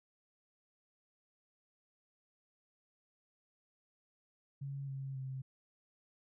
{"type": "tone with pitch steps", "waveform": "sine", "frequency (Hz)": [138.7, 135.45, 132.28], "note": ["C#3", "C#3", "C3"], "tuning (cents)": [1, -40, 19], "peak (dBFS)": -39, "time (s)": [4.61, 5.42], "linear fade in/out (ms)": 10, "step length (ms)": 270, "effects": []}